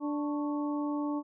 harmonic tone with a mistuned harmonic, 293.7 Hz, D4, in tune, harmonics 1 / 2 / 3 / 4, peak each -30 / -41 / -41 / -42 dBFS, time 0-1.23 s, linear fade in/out 50 ms, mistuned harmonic 4, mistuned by -100 cents, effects none

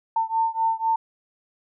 sine beating tone pair, 899 / 903 Hz, A5 / A5, +37 / +45 cents, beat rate 4 Hz, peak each -23 / -24 dBFS, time 0.16-0.96 s, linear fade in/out 5 ms, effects none

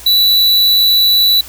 square tone, 3951 Hz, B7, in tune, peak -8 dBFS, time 0.06-1.41 s, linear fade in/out 5 ms, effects added 60 Hz sine -38 dBFS peak until 1.48 s + white hiss -34 dBFS RMS until 1.48 s

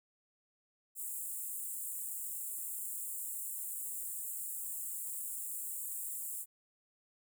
pink high-pass noise, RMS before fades -41 dBFS, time 0.95-6.46 s, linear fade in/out 50 ms, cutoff 7400 Hz, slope 96 dB/octave, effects none

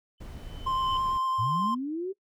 sine tone with exponential growth, 3043 Hz, F#7, 48 cents sharp, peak -31 dBFS, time 0.18-0.97 s, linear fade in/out 2 ms, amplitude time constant 170 ms
brown noise, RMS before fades -40 dBFS, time 0.2-1.18 s, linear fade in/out 10 ms
triangle tone with vibrato, 1046.5 Hz, C6, in tune, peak -24 dBFS, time 0.66-1.75 s, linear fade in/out 10 ms, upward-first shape sine, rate 8.9 Hz, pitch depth 12 cents each way
sine linear sweep, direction up, 98 to 392 Hz, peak -29 dBFS, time 1.38-2.13 s, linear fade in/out 20 ms
effects noise-tail reverb RT60 0.1 s tail -20 dB re dry

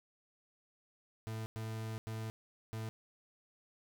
40% pulse tone bursts at uneven times, 110.8 Hz, A2, 13 cents sharp, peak -38 dBFS, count 4, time 1.27-1.46 / 1.56-1.98 / 2.07-2.3 / 2.73-2.89 s, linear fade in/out 0 ms, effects none

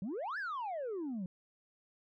sine exponential two-way sweep, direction up then down, 173.3 to 1760 to 173.3 Hz, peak -34 dBFS, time 0.02-1.26 s, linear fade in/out 2 ms, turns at 0.38 s, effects tanh soft clip ceiling -35 dBFS

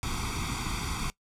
pink noise with comb filter, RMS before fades -32 dBFS, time 0.03-1.1 s, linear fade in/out 0 ms, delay 0.86 ms, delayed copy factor +1, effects noise-tail reverb RT60 0.1 s tail -20 dB re dry + low-pass 9000 Hz 12 dB/octave

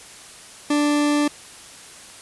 40% pulse tone, 293.7 Hz, D4, in tune, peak -16 dBFS, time 0.7-1.28 s, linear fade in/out 5 ms, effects white hiss -42 dBFS RMS until 2.21 s + resampled to 24000 Hz

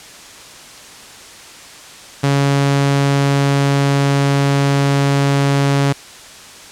sawtooth tone, 139.9 Hz, C#3, 16 cents sharp, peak -8 dBFS, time 2.23-5.93 s, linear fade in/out 10 ms, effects white hiss -37 dBFS RMS until 6.71 s + low-pass 8000 Hz 12 dB/octave

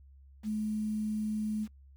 sine tone with quantisation, 214.2 Hz, A3, 46 cents flat, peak -30 dBFS, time 0.43-1.68 s, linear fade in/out 50 ms, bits 9, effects noise-tail reverb RT60 0.1 s tail -25 dB re dry + added 68 Hz sine -53 dBFS peak until 1.96 s

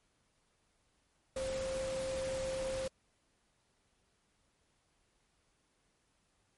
sine tone in noise, 528 Hz, C5, 16 cents sharp, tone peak -35 dBFS, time 1.36-2.88 s, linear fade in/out 5 ms, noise pink, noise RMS -44 dBFS, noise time 1.36-2.88 s, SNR +6 dB, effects pink hiss -75 dBFS RMS until 6.57 s + MP3 48 kbps

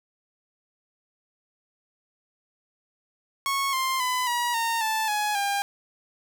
sawtooth tone with pitch steps, 1100 / 1051.5 / 1005.2 / 960.9 / 918.6 / 878.1 / 839.4 / 802.5 Hz, C#6 / C6 / B5 / B5 / A#5 / A5 / G#5 / G5, -14 / +8 / +30 / -48 / -26 / -4 / +18 / +40 cents, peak -20 dBFS, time 3.46-5.62 s, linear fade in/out 0 ms, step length 270 ms, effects none

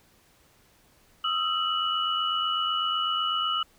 sine tone cluster, 1256 / 1344 / 2946 Hz, D#6 / E6 / F#7, +16 / +33 / -8 cents, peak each -29 / -31 / -27 dBFS, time 1.24-3.63 s, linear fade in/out 5 ms, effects pink hiss -61 dBFS RMS until 3.78 s

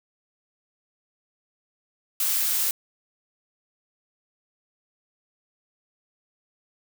blue noise with high-pass filter sweep, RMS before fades -24 dBFS, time 2.2-2.71 s, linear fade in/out 2 ms, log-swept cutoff 810 to 410 Hz, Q 0.79, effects none

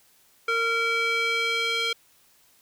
square tone with band-pass filter sweep, 460 Hz, A#4, 23 cents flat, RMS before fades -25 dBFS, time 0.48-1.93 s, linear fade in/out 5 ms, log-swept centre 1800 to 3100 Hz, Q 2.2, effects white hiss -60 dBFS RMS until 2.61 s

